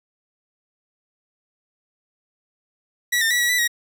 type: tone with pitch steps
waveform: sawtooth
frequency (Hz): 1939 / 1807 / 1945 / 1927 / 1978 / 1897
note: B6 / A6 / B6 / B6 / B6 / A#6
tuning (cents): -32 / +46 / -27 / -43 / +2 / +30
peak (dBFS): -14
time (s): 3.12-3.678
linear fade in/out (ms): 10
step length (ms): 93
effects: none